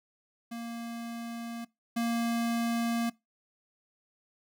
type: tone pair in turn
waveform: square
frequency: 232.9 / 232.9 Hz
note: A#3 / A#3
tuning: -1 / -1 cents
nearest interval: unison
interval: 0 cents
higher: neither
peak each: -37 / -28 dBFS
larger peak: second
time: 0.51-1.65 / 1.96-3.1 s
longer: neither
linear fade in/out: 10 ms
effects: noise-tail reverb RT60 0.2 s tail -21 dB re dry